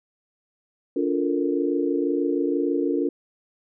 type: chord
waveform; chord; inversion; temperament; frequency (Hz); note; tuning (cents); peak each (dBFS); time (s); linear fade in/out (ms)
sine; Bb major seventh; first; equal with one note detuned; 287.1 / 349.2 / 440 / 466.2; D4 / F4 / A4 / Bb4; -39 / 0 / 0 / 0; -24 / -25 / -30 / -28; 0.96-3.09; 5
effects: none